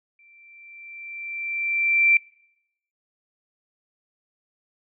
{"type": "tone with exponential growth", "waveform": "sine", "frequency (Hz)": 2349, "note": "D7", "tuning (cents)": 0, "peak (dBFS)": -13, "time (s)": [0.19, 2.17], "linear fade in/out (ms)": 2, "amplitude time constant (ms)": 430, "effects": ["noise-tail reverb RT60 0.8 s tail -24 dB re dry"]}